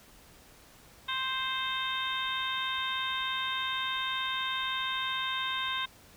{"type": "harmonic tone", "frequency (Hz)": 523.3, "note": "C5", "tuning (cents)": 0, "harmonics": [2, 3, 4, 5, 6, 7], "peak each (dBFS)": [-35, -37, -40, -41, -39, -35], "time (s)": [1.08, 5.86], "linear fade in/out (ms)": 10, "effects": ["pink hiss -56 dBFS RMS until 6.16 s"]}